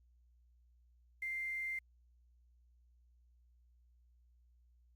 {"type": "tone with quantisation", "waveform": "sine", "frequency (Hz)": 2093, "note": "C7", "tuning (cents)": 0, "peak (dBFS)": -37, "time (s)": [1.22, 1.79], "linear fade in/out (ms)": 5, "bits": 10, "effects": ["added 60 Hz sine -65 dBFS peak until 4.95 s", "Opus 48 kbps"]}